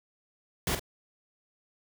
pink noise with echo, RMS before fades -29 dBFS, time 0.67-0.75 s, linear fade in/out 2 ms, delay 45 ms, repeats 1, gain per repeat -8 dB, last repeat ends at 0.795 s, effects none

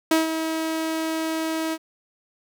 sawtooth tone with ADSR envelope, 321 Hz, E4, 46 cents flat, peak -11 dBFS, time 0.11-1.78 s, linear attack 4 ms, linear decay 150 ms, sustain -9 dB, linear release 51 ms, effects none

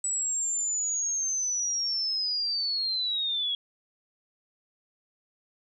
sine linear sweep, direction down, 7902 to 3309 Hz, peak -26 dBFS, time 0.04-3.55 s, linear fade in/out 2 ms, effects none

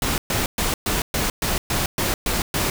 pink noise bursts, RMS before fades -22 dBFS, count 10, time 0.02-2.7 s, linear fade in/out 2 ms, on 160 ms, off 120 ms, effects none

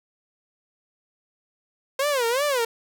sawtooth tone with vibrato, 521 Hz, C5, 7 cents flat, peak -17 dBFS, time 1.99-2.65 s, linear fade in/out 5 ms, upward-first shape sine, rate 2.7 Hz, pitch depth 220 cents each way, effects none

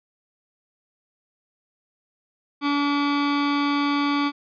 sawtooth tone pair together, 286.8 / 573.6 Hz, D4 / D5, -41 / -41 cents, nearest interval octave, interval 1200 cents, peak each -16 / -21 dBFS, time 2.61-4.32 s, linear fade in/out 50 ms, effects resampled to 11025 Hz

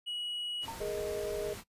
triangle tone, 2915 Hz, F#7, 26 cents flat, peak -34 dBFS, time 0.06-0.66 s, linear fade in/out 20 ms
pink noise, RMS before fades -45 dBFS, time 0.61-1.64 s, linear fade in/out 50 ms
sine tone with exponential decay, 910 Hz, A#5, 42 cents flat, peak -35 dBFS, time 0.68-0.96 s, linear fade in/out 2 ms, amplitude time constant 59 ms
sine chord, Ab suspended second, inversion none, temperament equal, 415.3 / 466.2 / 622.3 Hz, Ab4 / Bb4 / Eb5, 0 / 0 / 0 cents, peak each -36 / -39 / -38 dBFS, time 0.8-1.54 s, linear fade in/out 10 ms
effects noise-tail reverb RT60 0.1 s tail -19 dB re dry + resampled to 32000 Hz

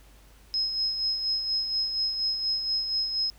sine tone with tremolo, 5130 Hz, E8, 48 cents flat, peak -23 dBFS, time 0.54-3.3 s, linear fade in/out 0 ms, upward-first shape sine, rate 4.2 Hz, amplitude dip 50%, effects added 50 Hz sine -52 dBFS peak until 3.38 s + pink hiss -58 dBFS RMS until 3.38 s

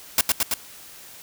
white noise with echo, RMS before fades -17 dBFS, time 0.18-0.21 s, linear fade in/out 2 ms, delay 110 ms, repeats 3, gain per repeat -2 dB, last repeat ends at 0.54 s, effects white hiss -44 dBFS RMS until 1.22 s

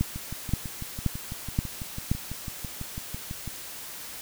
two click trains, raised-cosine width 5 ms, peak -11 / -22 dBFS, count 5 / 21, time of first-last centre 0.01-2.115 / 0.16-3.477 s, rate 1.9 / 6.03 Hz, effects white hiss -40 dBFS RMS until 4.21 s

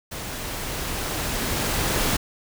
pink noise with level ramp, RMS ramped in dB -33 to -22 dBFS, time 0.11-2.17 s, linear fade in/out 10 ms, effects none

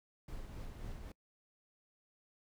brown noise with tremolo, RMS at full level -44 dBFS, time 0.28-1.12 s, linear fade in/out 5 ms, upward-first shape triangle, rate 3.8 Hz, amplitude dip 40%, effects noise-tail reverb RT60 0.1 s tail -26 dB re dry

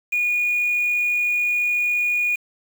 sine tone with quantisation, 2447 Hz, D#7, 29 cents flat, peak -18 dBFS, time 0.12-2.36 s, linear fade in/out 10 ms, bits 6, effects none

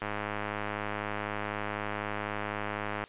click train, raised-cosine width 0.5 ms, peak -18 dBFS, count 315, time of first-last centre 0.02-3.039 s, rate 104 Hz, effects white hiss -54 dBFS RMS until 3.08 s + resampled to 8000 Hz

